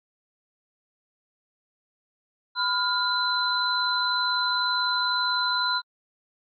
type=tone cluster; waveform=sine; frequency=1001 / 1413 / 4039 Hz; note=B5 / F6 / B7; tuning=+23 / +20 / +38 cents; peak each=-27 / -27 / -26 dBFS; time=2.55-5.82 s; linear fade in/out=50 ms; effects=AAC 48 kbps